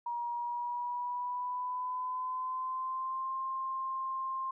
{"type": "tone with pitch glide", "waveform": "sine", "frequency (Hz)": [952, 1056.3], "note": ["A#5", "C6"], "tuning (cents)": [36, 16], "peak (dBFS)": -33, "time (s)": [0.06, 4.51], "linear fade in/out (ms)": 5, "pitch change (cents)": 180, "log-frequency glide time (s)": [0.31, 3.34], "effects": []}